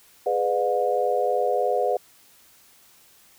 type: chord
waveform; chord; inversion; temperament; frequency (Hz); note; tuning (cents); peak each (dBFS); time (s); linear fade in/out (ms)
sine; G# diminished seventh; none; just; 415.3 / 498.4 / 598 / 717.6; G#4 / B4 / D5 / F5; 0 / +16 / +31 / +47; -27 / -24 / -27 / -25; 0.26-1.97; 5
effects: white hiss -55 dBFS RMS until 3.38 s